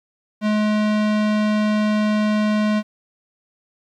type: tone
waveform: square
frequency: 212.2 Hz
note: G#3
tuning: 38 cents sharp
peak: -17 dBFS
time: 0.41-2.83 s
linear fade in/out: 50 ms
effects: low-pass 4000 Hz 12 dB/octave + 9-bit